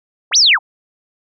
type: linear two-way sweep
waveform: sine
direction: up then down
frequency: 242.1 to 6130 to 680 Hz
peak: -7 dBFS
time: 0.31-0.59 s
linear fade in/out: 50 ms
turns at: 0.37 s
effects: none